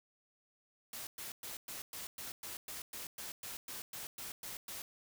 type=noise bursts; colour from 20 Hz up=white; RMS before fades=-45 dBFS; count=16; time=0.93-4.82 s; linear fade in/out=2 ms; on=140 ms; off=110 ms; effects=none